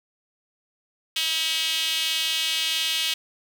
sawtooth tone with high-pass filter, 321.5 Hz, E4, 43 cents flat, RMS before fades -25 dBFS, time 1.16-3.14 s, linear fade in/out 5 ms, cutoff 3100 Hz, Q 3.5, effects none

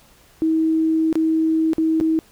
sine tone with dropouts, 320.1 Hz, D#4, 49 cents sharp, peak -15 dBFS, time 0.42-2.19 s, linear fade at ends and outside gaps 0 ms, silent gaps 1.128-1.155 / 1.733-1.782 / 2.001-2.01 s, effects pink hiss -52 dBFS RMS until 2.31 s

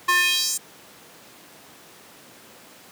square tone with high-pass filter sweep, 356.3 Hz, F4, 35 cents sharp, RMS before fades -21 dBFS, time 0.08-0.58 s, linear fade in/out 10 ms, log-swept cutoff 1200 to 8200 Hz, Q 2.9, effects pink hiss -47 dBFS RMS until 2.91 s + high-pass 200 Hz 12 dB/octave

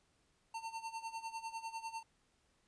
square tone with tremolo, 904 Hz, A5, 47 cents sharp, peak -40 dBFS, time 0.54-2.03 s, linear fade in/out 5 ms, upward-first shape sine, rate 10 Hz, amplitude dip 80%, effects pink hiss -75 dBFS RMS until 2.67 s + resampled to 22050 Hz

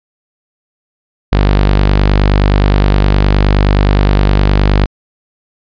sawtooth tone, 49.61 Hz, G1, 21 cents sharp, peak -3 dBFS, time 1.32-4.86 s, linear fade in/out 10 ms, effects resampled to 11025 Hz

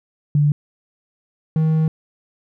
sine / triangle tone pair in turn, 146.83 / 158.18 Hz, D3 / D#3, 0 / +29 cents, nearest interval minor second, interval 129 cents, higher second, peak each -12 dBFS, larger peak neither, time 0.35-0.52 / 1.56-1.88 s, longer second, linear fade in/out 2 ms, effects none

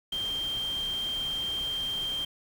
sine tone in noise, 3169 Hz, G7, 18 cents sharp, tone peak -29 dBFS, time 0.12-2.25 s, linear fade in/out 5 ms, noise pink, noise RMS -43 dBFS, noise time 0.12-2.25 s, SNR +11 dB, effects none

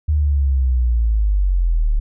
sine linear sweep, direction down, 76.7 to 35.51 Hz, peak -13 dBFS, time 0.08-2 s, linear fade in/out 10 ms, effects none

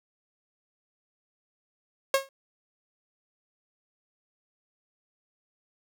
sawtooth tone with exponential decay, 543 Hz, C#5, 36 cents flat, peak -13 dBFS, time 2.14-2.29 s, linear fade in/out 2 ms, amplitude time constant 31 ms, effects none

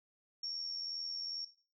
sine tone with amplitude modulation, 5500 Hz, F8, 27 cents flat, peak -35 dBFS, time 0.43-1.45 s, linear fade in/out 5 ms, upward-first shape sine, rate 82.3 Hz, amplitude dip 55%, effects noise-tail reverb RT60 0.4 s tail -17 dB re dry

